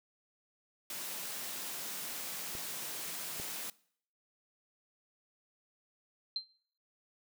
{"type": "high-pass noise", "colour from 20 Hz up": "white", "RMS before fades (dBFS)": -41, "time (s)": [0.9, 3.7], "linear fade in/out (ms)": 2, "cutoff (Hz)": 130, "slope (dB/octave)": 48}
{"type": "clicks", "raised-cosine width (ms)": 2, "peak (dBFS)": -31, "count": 2, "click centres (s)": [2.552, 3.399]}
{"type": "tone with exponential decay", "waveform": "sine", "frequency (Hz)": 4132, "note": "C8", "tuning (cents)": -22, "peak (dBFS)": -29, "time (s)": [6.36, 6.48], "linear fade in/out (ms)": 2, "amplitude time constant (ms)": 25}
{"effects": ["noise-tail reverb RT60 0.6 s tail -22 dB re dry"]}